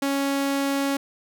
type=tone; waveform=sawtooth; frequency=277.2 Hz; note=C#4; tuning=in tune; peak=-18 dBFS; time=0.02-0.97 s; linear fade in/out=5 ms; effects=none